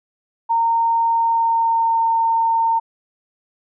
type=tone with pitch glide; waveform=sine; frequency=920 to 911.5 Hz; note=A#5 to A#5; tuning=-23 to -39 cents; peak=-14 dBFS; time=0.49-2.8 s; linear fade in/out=20 ms; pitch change=-16 cents; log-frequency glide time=1.09-2.05 s; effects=none